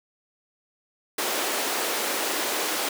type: high-pass noise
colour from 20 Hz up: pink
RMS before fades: -27 dBFS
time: 1.18-2.89 s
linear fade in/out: 5 ms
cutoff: 320 Hz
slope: 24 dB/octave
effects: none